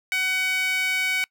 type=tone with high-pass filter; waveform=sawtooth; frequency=750 Hz; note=F#5; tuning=23 cents sharp; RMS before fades=-24 dBFS; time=0.12-1.24 s; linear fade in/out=0 ms; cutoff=2000 Hz; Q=9.4; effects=noise-tail reverb RT60 0.1 s tail -25 dB re dry

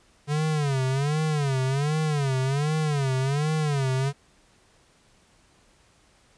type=tone with vibrato; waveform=square; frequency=143 Hz; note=D3; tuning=46 cents flat; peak=-23 dBFS; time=0.27-4.13 s; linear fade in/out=50 ms; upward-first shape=sine; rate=1.3 Hz; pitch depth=160 cents each way; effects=pink hiss -60 dBFS RMS until 6.37 s + resampled to 22050 Hz

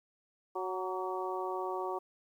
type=harmonic tone with a mistuned harmonic; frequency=185.4 Hz; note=F#3; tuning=4 cents sharp; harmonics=2 / 3 / 4 / 5 / 6; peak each=-37 / -43 / -40 / -40 / -41 dBFS; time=0.55-1.99 s; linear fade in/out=10 ms; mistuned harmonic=6; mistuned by=+36 cents; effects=11-bit

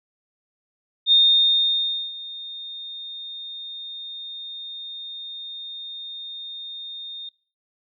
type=tone with ADSR envelope; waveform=sine; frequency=3660 Hz; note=A#7; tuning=32 cents flat; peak=-11 dBFS; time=1.06-7.29 s; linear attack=59 ms; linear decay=1000 ms; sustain=-21 dB; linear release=3 ms; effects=noise-tail reverb RT60 0.4 s tail -21 dB re dry

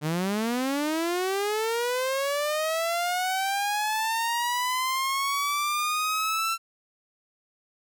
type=linear sweep; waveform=sawtooth; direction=up; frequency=146.4 to 1350 Hz; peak=-21 dBFS; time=0.01-6.58 s; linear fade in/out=50 ms; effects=none

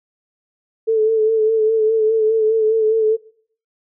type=tone with vibrato; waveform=sine; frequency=440 Hz; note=A4; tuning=in tune; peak=-12 dBFS; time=0.87-3.17 s; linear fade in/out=20 ms; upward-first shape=sine; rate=4.9 Hz; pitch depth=36 cents each way; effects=noise-tail reverb RT60 0.5 s tail -19 dB re dry

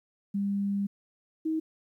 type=tone pair in turn; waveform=sine; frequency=200 / 317.5 Hz; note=G3 / D#4; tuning=+35 / +35 cents; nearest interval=minor sixth; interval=800 cents; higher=second; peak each=-26 dBFS; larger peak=neither; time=0.34-0.87 / 1.45-1.6 s; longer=first; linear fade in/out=10 ms; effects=11-bit

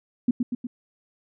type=tone with echo; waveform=sine; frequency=243.9 Hz; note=B3; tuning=21 cents flat; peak=-16 dBFS; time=0.28-0.31 s; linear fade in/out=5 ms; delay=120 ms; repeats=3; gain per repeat=-4 dB; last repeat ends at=0.67 s; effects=none

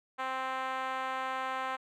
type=tone with band-pass filter; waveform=5% pulse; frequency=261.6 Hz; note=C4; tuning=in tune; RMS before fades=-35 dBFS; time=0.18-1.77 s; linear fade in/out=20 ms; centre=950 Hz; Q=1.5; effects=none

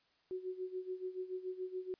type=tone with tremolo; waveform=sine; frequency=370 Hz; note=F#4; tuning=in tune; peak=-36 dBFS; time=0.31-1.94 s; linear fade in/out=0 ms; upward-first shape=sine; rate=7 Hz; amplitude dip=80%; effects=white hiss -73 dBFS RMS until 1.99 s + resampled to 11025 Hz

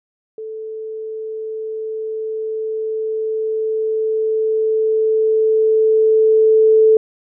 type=tone with level ramp; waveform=sine; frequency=438.6 Hz; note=A4; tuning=6 cents flat; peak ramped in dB=-26 to -7 dBFS; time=0.38-6.97 s; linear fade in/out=2 ms; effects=none

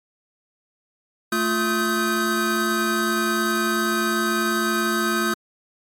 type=tone cluster; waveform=square; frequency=222.3 / 349.7 / 1263 / 1546 Hz; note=A3 / F4 / D#6 / G6; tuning=+18 / +2 / +26 / -24 cents; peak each=-26 dBFS; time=1.32-5.34 s; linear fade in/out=5 ms; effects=MP3 64 kbps

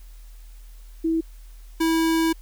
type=tone pair in turn; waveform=sine / square; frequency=325.7 / 325.7 Hz; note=E4 / E4; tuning=-21 / -21 cents; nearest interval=unison; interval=0 cents; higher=neither; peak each=-19 dBFS; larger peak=neither; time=1.04-1.21 / 1.8-2.33 s; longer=second; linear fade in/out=10 ms; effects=added 40 Hz sine -40 dBFS peak until 2.41 s + white hiss -57 dBFS RMS until 2.41 s

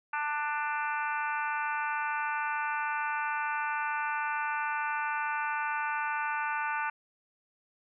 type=harmonic tone; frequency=296.3 Hz; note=D4; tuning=15 cents sharp; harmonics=3 / 4 / 5 / 6 / 7 / 8 / 9; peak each=-33 / -37 / -34 / -42 / -46 / -42 / -43 dBFS; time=0.13-6.9 s; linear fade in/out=5 ms; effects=none

